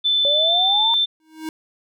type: tone with pitch glide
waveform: sine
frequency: 3522 to 3553 Hz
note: A7 to A7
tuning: +1 to +16 cents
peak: -15 dBFS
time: 0.04-1.06 s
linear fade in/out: 20 ms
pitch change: +15 cents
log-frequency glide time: 0.45-0.51 s
type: exponential sweep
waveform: sine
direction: up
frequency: 557 to 941 Hz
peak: -21 dBFS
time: 0.25-0.94 s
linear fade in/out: 0 ms
type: tone with exponential growth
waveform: square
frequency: 315.9 Hz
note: D#4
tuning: 26 cents sharp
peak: -24 dBFS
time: 1.2-1.49 s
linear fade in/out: 1 ms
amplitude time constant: 62 ms
effects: none